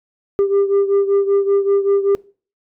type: beating tone pair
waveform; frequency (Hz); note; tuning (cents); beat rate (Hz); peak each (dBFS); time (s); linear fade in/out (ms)
sine; 396.8 / 402; G4 / G4; +21 / +44; 5.2; -12 / -16; 0.39-2.15; 0
effects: noise-tail reverb RT60 0.4 s tail -24 dB re dry + tanh soft clip ceiling -10 dBFS